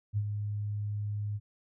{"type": "tone with ADSR envelope", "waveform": "sine", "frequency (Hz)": 103.83, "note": "G#2", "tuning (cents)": 0, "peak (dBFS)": -25, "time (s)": [0.13, 1.4], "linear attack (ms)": 41, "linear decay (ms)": 58, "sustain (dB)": -6, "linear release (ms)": 42, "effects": []}